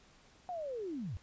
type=linear sweep; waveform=sine; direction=down; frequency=740 to 73.42 Hz; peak=-37 dBFS; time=0.49-1.17 s; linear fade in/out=0 ms; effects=pink hiss -63 dBFS RMS until 1.22 s + resampled to 16000 Hz